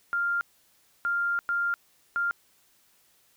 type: tone bursts at uneven times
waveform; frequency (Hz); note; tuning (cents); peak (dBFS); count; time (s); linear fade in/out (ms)
sine; 1396.9; F6; 0; -24; 4; 0.13-0.41 / 1.05-1.39 / 1.49-1.74 / 2.16-2.31; 0
effects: white hiss -64 dBFS RMS until 3.36 s